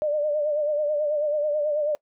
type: tone with vibrato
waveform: sine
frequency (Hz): 597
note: D5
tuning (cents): +28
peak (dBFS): -21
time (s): 0.02-1.95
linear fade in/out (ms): 0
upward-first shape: sine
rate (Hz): 9.2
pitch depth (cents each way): 53
effects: noise-tail reverb RT60 0.1 s tail -24 dB re dry